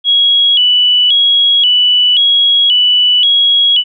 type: tone with vibrato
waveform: sine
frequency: 3136 Hz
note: G7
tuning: in tune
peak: -6 dBFS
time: 0.04-3.84 s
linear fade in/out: 50 ms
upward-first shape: square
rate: 0.94 Hz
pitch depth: 96 cents each way
effects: none